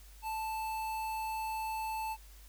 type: tone with notch filter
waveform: square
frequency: 880 Hz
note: A5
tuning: in tune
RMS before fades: -37 dBFS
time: 0.22-2.17 s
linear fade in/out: 50 ms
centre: 5600 Hz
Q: 1.3
effects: added 50 Hz sine -52 dBFS peak until 2.48 s + white hiss -60 dBFS RMS until 2.48 s